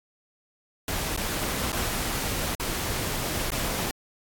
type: noise with dropouts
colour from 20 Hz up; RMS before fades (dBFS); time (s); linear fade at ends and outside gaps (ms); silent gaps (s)
pink; -29; 0.88-3.91; 1; 1.164-1.175 / 1.72-1.728 / 2.55-2.598 / 3.505-3.519
effects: AAC 64 kbps